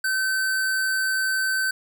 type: tone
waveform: square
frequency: 1537 Hz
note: G6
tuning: 35 cents flat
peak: -22 dBFS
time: 0.04-1.71 s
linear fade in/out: 5 ms
effects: none